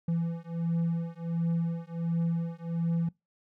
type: beating tone pair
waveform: triangle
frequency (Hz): 166.9 / 168.3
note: E3 / E3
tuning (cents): +22 / +36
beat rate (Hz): 1.4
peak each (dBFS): -29 / -29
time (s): 0.08-3.09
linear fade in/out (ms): 5
effects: noise-tail reverb RT60 0.2 s tail -23 dB re dry